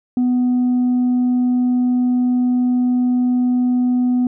sine tone, 248.5 Hz, B3, 11 cents sharp, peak -11 dBFS, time 0.17-4.27 s, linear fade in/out 2 ms, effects tanh soft clip ceiling -12 dBFS

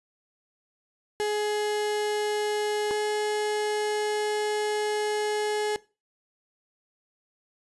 35% pulse tone pair in turn, 420 / 421.9 Hz, G#4 / G#4, +19 / +27 cents, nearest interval unison, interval 8 cents, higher second, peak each -23 / -23 dBFS, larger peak neither, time 1.2-2.91 / 2.91-5.76 s, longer second, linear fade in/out 0 ms, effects noise-tail reverb RT60 0.3 s tail -20 dB re dry + resampled to 24000 Hz

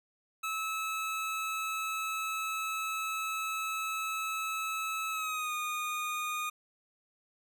25% pulse tone with pitch glide, 1300 to 1227.7 Hz, E6 to D#6, -24 to -24 cents, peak -29 dBFS, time 0.43-6.5 s, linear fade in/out 10 ms, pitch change -100 cents, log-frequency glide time 5.1-5.53 s, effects none

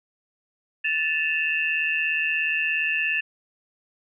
sine tone cluster, 1752 / 2585 / 2742 Hz, A6 / E7 / F7, -8 / -34 / -32 cents, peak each -26 dBFS, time 0.84-3.21 s, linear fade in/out 10 ms, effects none

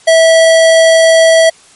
square tone, 652 Hz, E5, 19 cents flat, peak -4 dBFS, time 0.07-1.5 s, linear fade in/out 10 ms, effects white hiss -42 dBFS RMS until 1.75 s + MP3 48 kbps

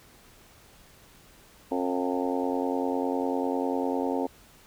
harmonic tone with a mistuned harmonic, 90 Hz, F#2, 47 cents flat, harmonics 3 / 4 / 5 / 6 / 7 / 8 / 9 / 10, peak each -29 / -35 / -32 / -34 / -40 / -36 / -37 / -37 dBFS, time 1.71-4.27 s, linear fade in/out 10 ms, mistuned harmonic 7, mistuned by +33 cents, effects pink hiss -55 dBFS RMS until 4.66 s

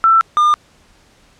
sine / triangle tone pair in turn, 1334 / 1207 Hz, E6 / D6, +20 / +47 cents, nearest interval major second, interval 173 cents, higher first, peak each -7 dBFS, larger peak neither, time 0.04-0.21 / 0.37-0.54 s, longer neither, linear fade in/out 0 ms, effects pink hiss -51 dBFS RMS until 1.39 s + low-pass 8000 Hz 12 dB/octave

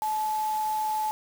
sine tone in noise, 862 Hz, A5, 36 cents flat, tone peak -25 dBFS, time 0.02-1.11 s, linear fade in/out 0 ms, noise white, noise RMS -42 dBFS, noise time 0.02-1.11 s, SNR +14 dB, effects none

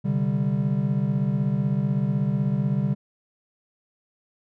triangle chord, C suspended second, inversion none, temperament equal, 130.81 / 146.83 / 196 Hz, C3 / D3 / G3, 0 / 0 / 0 cents, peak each -24 / -23 / -23 dBFS, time 0.04-2.95 s, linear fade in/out 20 ms, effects none

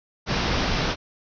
pink low-pass noise, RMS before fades -24 dBFS, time 0.26-0.96 s, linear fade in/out 50 ms, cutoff 5800 Hz, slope 96 dB/octave, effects none

